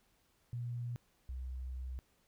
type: tone pair in turn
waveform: sine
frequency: 120.4 / 63.85 Hz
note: B2 / C2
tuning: -44 / -42 cents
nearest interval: major seventh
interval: 1098 cents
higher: first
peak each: -37 / -39 dBFS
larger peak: first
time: 0.53-0.96 / 1.29-1.99 s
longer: second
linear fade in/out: 0 ms
effects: pink hiss -73 dBFS RMS until 2.27 s